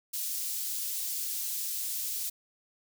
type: high-pass noise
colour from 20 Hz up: white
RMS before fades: -34 dBFS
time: 0.13-2.3 s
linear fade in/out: 10 ms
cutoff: 4900 Hz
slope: 12 dB/octave
effects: none